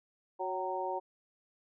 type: harmonic tone with a mistuned harmonic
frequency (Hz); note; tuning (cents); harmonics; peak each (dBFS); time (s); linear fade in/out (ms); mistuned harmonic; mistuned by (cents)
185; F#3; 0; 2 / 3 / 4 / 5; -39 / -39 / -38 / -37; 0.39-1; 20; 4; +44
effects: none